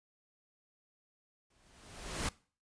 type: noise with exponential growth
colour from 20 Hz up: pink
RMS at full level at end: -33 dBFS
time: 1.5-2.29 s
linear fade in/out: 5 ms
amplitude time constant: 170 ms
effects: noise-tail reverb RT60 0.4 s tail -21 dB re dry + resampled to 22050 Hz